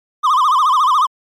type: tone with vibrato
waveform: triangle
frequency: 1118 Hz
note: C#6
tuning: 14 cents sharp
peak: -8 dBFS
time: 0.23-1.07 s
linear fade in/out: 20 ms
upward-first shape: sine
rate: 14 Hz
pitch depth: 200 cents each way
effects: MP3 96 kbps